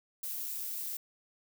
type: noise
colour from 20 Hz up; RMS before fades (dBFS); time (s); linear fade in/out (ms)
violet; -38; 0.23-0.97; 5
effects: none